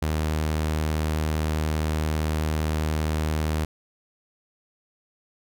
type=tone; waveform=sawtooth; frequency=77.6 Hz; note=D#2; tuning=4 cents flat; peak=-19 dBFS; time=0.02-3.65 s; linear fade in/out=5 ms; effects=none